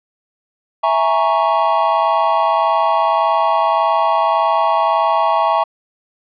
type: chord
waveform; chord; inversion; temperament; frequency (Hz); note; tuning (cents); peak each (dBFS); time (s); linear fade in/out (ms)
triangle; A# half-diminished seventh; second; equal; 659.3 / 830.6 / 932.3 / 1108.7; E5 / G#5 / A#5 / C#6; 0 / 0 / 0 / 0; -16; 0.83-5.64; 10
effects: resampled to 11025 Hz